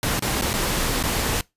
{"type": "noise with dropouts", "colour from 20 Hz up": "pink", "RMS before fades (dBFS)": -23, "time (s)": [0.03, 1.41], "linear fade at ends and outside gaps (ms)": 1, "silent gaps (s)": [[0.194, 0.223], [0.412, 0.421], [0.532, 0.538], [1.028, 1.037]], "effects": ["noise-tail reverb RT60 0.2 s tail -23 dB re dry", "resampled to 32000 Hz"]}